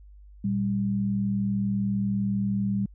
sine tone pair together, 117.37 / 197.4 Hz, A#2 / G3, +12 / +12 cents, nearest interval major sixth, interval 900 cents, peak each -30 / -24 dBFS, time 0.44-2.86 s, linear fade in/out 5 ms, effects added 50 Hz sine -46 dBFS peak until 2.94 s

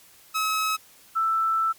sawtooth / sine tone pair in turn, 1284 / 1324.7 Hz, E6 / E6, -46 / +8 cents, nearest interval minor second, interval 54 cents, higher second, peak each -19 / -20 dBFS, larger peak first, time 0.34-0.77 / 1.15-1.73 s, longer second, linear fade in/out 20 ms, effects white hiss -53 dBFS RMS until 1.78 s + MP3 96 kbps

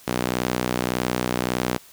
sawtooth tone with high-pass filter, 61.74 Hz, B1, in tune, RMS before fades -25 dBFS, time 0.07-1.78 s, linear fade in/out 10 ms, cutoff 220 Hz, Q 0.79, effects white hiss -49 dBFS RMS until 1.92 s

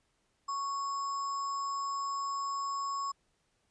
sine tone with sample-and-hold, 1108.7 Hz, C#6, in tune, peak -32 dBFS, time 0.48-3.12 s, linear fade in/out 10 ms, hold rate 6300 Hz, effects pink hiss -75 dBFS RMS until 3.7 s + resampled to 22050 Hz

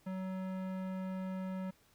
sine tone with tanh clipping, 187.7 Hz, F#3, 25 cents sharp, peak -39 dBFS, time 0.06-1.71 s, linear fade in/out 10 ms, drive 18 dB, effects pink hiss -68 dBFS RMS until 1.94 s

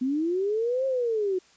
sine linear two-way sweep, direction up then down, 246.9 to 539 to 360.6 Hz, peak -23 dBFS, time 0.01-1.39 s, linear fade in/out 10 ms, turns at 0.86 s, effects white hiss -58 dBFS RMS until 1.56 s + resampled to 16000 Hz

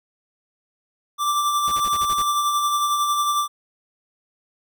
square tone with tremolo, 1174.7 Hz, D6, in tune, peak -18 dBFS, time 1.18-3.48 s, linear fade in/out 50 ms, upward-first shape sine, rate 11 Hz, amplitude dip 35%
pink noise bursts, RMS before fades -35 dBFS, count 7, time 1.67-2.225 s, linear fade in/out 10 ms, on 51 ms, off 33 ms
effects none

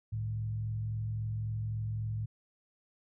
sine tone with frequency modulation, 108.9 Hz, A2, 17 cents flat, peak -32 dBFS, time 0.12-2.26 s, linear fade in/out 10 ms, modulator 43.7 Hz, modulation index 0.48, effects none

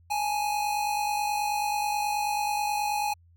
square tone pair together, 830.6 / 879.9 Hz, G#5 / A5, 0 / 0 cents, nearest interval minor second, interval 100 cents, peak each -27 / -35 dBFS, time 0.1-3.14 s, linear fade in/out 10 ms, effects added 85 Hz sine -55 dBFS peak until 3.36 s

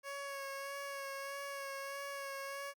15% pulse tone with vibrato, 554.4 Hz, C#5, in tune, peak -35 dBFS, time 0.03-2.74 s, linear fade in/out 50 ms, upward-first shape sine, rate 1.6 Hz, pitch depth 21 cents each way, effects Opus 48 kbps

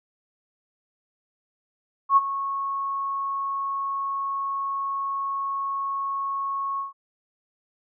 sine tone with ADSR envelope, 1100 Hz, C#6, 14 cents flat, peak -11 dBFS, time 2.09-6.93 s, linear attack 77 ms, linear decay 30 ms, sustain -14 dB, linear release 140 ms, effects none

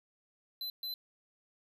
square tone bursts at uneven times, 4048 Hz, B7, 42 cents sharp, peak -37 dBFS, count 2, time 0.61-0.7 / 0.83-0.94 s, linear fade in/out 2 ms, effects none

